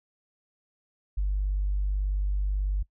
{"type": "tone", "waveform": "sine", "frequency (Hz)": 49.14, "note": "G1", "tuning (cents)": 5, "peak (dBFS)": -23, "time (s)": [1.17, 2.83], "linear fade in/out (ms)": 10, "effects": ["noise-tail reverb RT60 0.1 s tail -21 dB re dry", "tanh soft clip ceiling -19 dBFS"]}